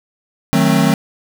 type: chord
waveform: square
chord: D# diminished seventh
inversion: none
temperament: equal with one note detuned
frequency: 155.56 / 185 / 220 / 266.7 Hz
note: D#3 / F#3 / A3 / C4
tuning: 0 / 0 / 0 / +33 cents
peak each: -17 dBFS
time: 0.53-0.94 s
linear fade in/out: 0 ms
effects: none